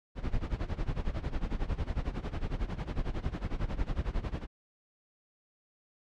brown noise with tremolo, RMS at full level -30 dBFS, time 0.15-4.47 s, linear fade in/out 50 ms, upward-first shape sine, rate 11 Hz, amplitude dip 85%, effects low-pass 4000 Hz 12 dB/octave

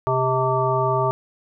harmonic tone with a mistuned harmonic, 128.8 Hz, C3, 27 cents flat, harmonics 1 / 3 / 5 / 7 / 9, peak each -24 / -24 / -24 / -24 / -24 dBFS, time 0.07-1.11 s, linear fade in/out 0 ms, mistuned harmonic 3, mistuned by +50 cents, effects none

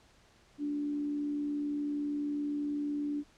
sine tone with frequency modulation, 291.7 Hz, D4, 12 cents flat, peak -31 dBFS, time 0.58-3.24 s, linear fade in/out 50 ms, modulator 72.1 Hz, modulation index 0.21, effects pink hiss -63 dBFS RMS until 3.37 s + low-pass 7000 Hz 12 dB/octave

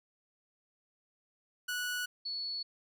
sawtooth / sine tone pair in turn, 1472 / 4411 Hz, F#6 / C#8, -9 / -9 cents, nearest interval octave + perfect fifth, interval 1900 cents, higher second, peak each -30 / -35 dBFS, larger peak first, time 1.68-2.06 / 2.25-2.63 s, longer neither, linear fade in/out 10 ms, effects none

